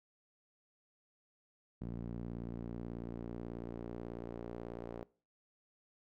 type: tone with band-pass filter sweep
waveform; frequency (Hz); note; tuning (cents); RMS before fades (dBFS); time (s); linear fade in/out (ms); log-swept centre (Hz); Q
sawtooth; 58.27; A#1; 0; -44; 1.81-5.03; 0; 200 to 460; 1.3
effects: noise-tail reverb RT60 0.4 s tail -22 dB re dry